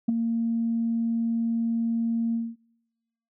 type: tone with ADSR envelope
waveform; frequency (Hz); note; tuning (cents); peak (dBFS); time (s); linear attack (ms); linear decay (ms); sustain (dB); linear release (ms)
sine; 230; A#3; -23; -14; 0.08-2.56; 10; 10; -8; 220
effects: noise-tail reverb RT60 1.0 s tail -26 dB re dry + tanh soft clip ceiling -16 dBFS